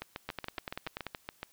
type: two click trains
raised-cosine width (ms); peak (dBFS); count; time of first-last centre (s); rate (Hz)
0.3; -20 / -21; 9 / 11; 0.29-1.067 / 0.02-1.43; 10.3 / 7.09
effects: white hiss -65 dBFS RMS until 1.52 s